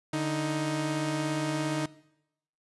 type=tone pair together; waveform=sawtooth; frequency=147.97 / 313.2 Hz; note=D3 / D#4; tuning=+13 / +11 cents; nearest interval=octave + minor second; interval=1298 cents; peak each=-28 / -26 dBFS; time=0.13-1.86 s; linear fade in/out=5 ms; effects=noise-tail reverb RT60 0.8 s tail -20 dB re dry + resampled to 24000 Hz